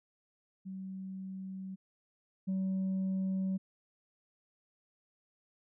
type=tone pair in turn; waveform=sine; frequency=190 / 190 Hz; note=F#3 / F#3; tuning=+46 / +46 cents; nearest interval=unison; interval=0 cents; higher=neither; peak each=-39 / -28 dBFS; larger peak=second; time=0.65-1.76 / 2.47-3.58 s; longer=neither; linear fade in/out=20 ms; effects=tanh soft clip ceiling -29 dBFS